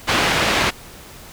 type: low-pass noise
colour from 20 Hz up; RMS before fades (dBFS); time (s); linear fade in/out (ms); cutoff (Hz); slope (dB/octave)
white; -18; 0.07-0.71; 20; 2800; 12
effects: pink hiss -40 dBFS RMS until 1.32 s